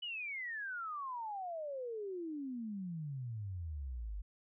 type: exponential sweep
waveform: sine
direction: down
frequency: 2997 to 47.22 Hz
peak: -39 dBFS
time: 0.02-4.22 s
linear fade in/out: 10 ms
effects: none